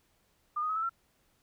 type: tone with pitch steps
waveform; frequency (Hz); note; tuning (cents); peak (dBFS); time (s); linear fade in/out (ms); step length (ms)
sine; 1209 / 1243 / 1277.9 / 1313.9 / 1350.8; D6 / D#6 / D#6 / E6 / E6; +50 / -2 / +46 / -6 / +42; -29; 0.56-0.895; 10; 67
effects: pink hiss -71 dBFS RMS until 1.42 s